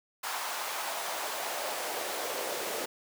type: noise with high-pass filter sweep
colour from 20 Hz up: pink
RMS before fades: -35 dBFS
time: 0.23-2.86 s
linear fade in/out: 10 ms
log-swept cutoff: 930 to 440 Hz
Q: 1.9
effects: none